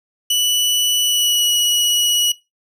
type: tone with pitch glide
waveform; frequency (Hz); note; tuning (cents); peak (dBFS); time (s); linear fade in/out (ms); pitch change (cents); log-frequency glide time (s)
sawtooth; 2960 to 2921; F#7 to F#7; 0 to -23; -11; 0.3-2.32; 5; -23; 1.03-1.49
effects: noise-tail reverb RT60 0.2 s tail -18 dB re dry